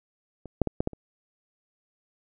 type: clicks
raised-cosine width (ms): 2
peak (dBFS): -27 / -7 / -13 / -11 / -12 / -28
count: 6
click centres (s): 0.457 / 0.617 / 0.673 / 0.805 / 0.874 / 0.933
effects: none